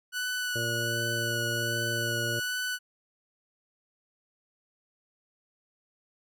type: tone with vibrato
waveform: sawtooth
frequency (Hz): 1480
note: F#6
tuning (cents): 0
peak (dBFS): -26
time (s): 0.12-2.79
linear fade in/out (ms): 50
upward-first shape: sine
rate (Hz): 1.3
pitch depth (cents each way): 19
type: harmonic tone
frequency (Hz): 116.54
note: A#2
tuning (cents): 0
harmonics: 1 / 2 / 3 / 4 / 5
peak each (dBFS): -34 / -43 / -38 / -40 / -38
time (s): 0.55-2.4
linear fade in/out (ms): 10
effects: none